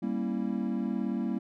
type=chord; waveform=triangle; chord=G diminished seventh; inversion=none; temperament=equal with one note detuned; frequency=196 / 233.1 / 272.3 / 329.6 Hz; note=G3 / Bb3 / Db4 / Fb4; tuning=0 / 0 / -31 / 0 cents; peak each=-31 / -30 / -34 / -35 dBFS; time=0.02-1.39 s; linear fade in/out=10 ms; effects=none